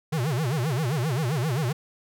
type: tone with vibrato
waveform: square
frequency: 138.59 Hz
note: C#3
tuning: in tune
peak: -24 dBFS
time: 0.12-1.73 s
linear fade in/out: 10 ms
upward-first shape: sine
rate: 7.6 Hz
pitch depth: 300 cents each way
effects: none